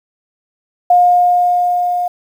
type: tone with level ramp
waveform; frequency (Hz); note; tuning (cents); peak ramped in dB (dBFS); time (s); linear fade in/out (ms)
sine; 712; F5; +33; -5 to -14; 0.9-2.08; 5
effects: 7-bit